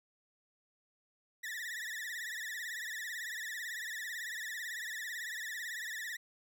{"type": "tone with vibrato", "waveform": "40% pulse", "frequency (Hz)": 1836, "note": "A#6", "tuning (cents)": -27, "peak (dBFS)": -38, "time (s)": [1.43, 6.17], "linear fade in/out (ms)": 10, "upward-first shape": "triangle", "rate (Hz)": 18, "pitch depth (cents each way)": 150, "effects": []}